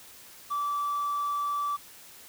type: tone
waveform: triangle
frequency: 1159 Hz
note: D6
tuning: 23 cents flat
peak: -24 dBFS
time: 0.5-1.77 s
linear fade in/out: 20 ms
effects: tanh soft clip ceiling -23 dBFS + white hiss -50 dBFS RMS until 2.28 s